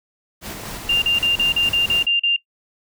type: noise with tremolo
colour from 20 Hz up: pink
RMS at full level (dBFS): -31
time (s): 0.41-2.07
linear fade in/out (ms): 50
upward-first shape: square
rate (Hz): 4.1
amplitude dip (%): 25
type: clicks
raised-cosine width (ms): 1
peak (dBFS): -20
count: 3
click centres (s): 0.636 / 0.973 / 1.39
type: tone bursts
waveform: sine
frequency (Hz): 2794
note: F7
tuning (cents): 0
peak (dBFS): -14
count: 9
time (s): 0.89-2.364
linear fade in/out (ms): 5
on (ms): 130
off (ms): 38
effects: noise-tail reverb RT60 0.1 s tail -21 dB re dry